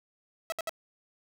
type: tone bursts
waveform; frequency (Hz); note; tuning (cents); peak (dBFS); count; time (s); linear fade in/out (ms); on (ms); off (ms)
sawtooth; 652; E5; -19; -27; 3; 0.5-0.694; 0; 22; 64
effects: none